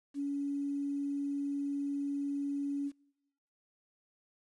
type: tone with quantisation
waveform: sine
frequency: 282.6 Hz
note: C#4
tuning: 34 cents sharp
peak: -32 dBFS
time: 0.14-2.92 s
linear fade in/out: 50 ms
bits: 10
effects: noise-tail reverb RT60 0.9 s tail -25 dB re dry + resampled to 24000 Hz